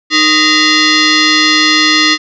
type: tone with frequency modulation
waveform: sine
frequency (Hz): 1086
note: C#6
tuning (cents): -36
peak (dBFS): -6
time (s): 0.1-2.18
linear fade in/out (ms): 50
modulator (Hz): 778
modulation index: 5.3
effects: none